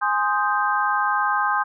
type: chord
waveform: sine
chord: Ab major seventh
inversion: none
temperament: equal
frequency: 830.6 / 1046.5 / 1244.5 / 1568 Hz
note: Ab5 / C6 / Eb6 / G6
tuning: 0 / 0 / 0 / 0 cents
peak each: -24 dBFS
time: 0.01-1.64 s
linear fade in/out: 20 ms
effects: none